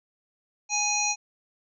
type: harmonic tone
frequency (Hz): 830.6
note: G#5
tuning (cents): 0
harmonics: 1 / 3 / 5 / 7 / 8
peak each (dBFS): -30 / -29 / -33 / -28 / -30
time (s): 0.69-1.16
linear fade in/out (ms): 50
effects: none